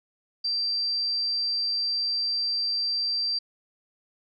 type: tone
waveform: sine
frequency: 4699 Hz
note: D8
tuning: in tune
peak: -24 dBFS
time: 0.44-3.39 s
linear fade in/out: 10 ms
effects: none